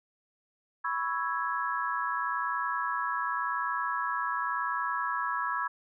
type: chord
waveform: sine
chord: C# minor seventh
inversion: third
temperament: equal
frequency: 987.8 / 1108.7 / 1318.5 / 1661.2 Hz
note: B5 / C#6 / E6 / G#6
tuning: 0 / 0 / 0 / 0 cents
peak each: -34 dBFS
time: 0.84-5.68 s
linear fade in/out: 10 ms
effects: none